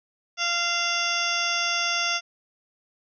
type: harmonic tone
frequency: 691 Hz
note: F5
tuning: 19 cents flat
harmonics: 1 / 2 / 3 / 4 / 5 / 7 / 8 / 9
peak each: -34 / -29 / -31 / -29 / -31 / -33 / -31 / -34 dBFS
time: 0.37-2.21 s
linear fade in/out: 50 ms
effects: none